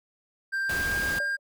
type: tone with pitch glide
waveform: triangle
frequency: 1580 to 1604.8 Hz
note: G6 to G6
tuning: +13 to +40 cents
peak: -24 dBFS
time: 0.52-1.37 s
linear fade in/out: 20 ms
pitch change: +27 cents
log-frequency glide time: 0.65-0.97 s
type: noise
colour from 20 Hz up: pink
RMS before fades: -34 dBFS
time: 0.69-1.19 s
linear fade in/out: 5 ms
type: tone with exponential decay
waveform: sine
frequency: 580 Hz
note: D5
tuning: 22 cents flat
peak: -31 dBFS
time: 1.2-1.39 s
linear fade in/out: 1 ms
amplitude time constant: 40 ms
effects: none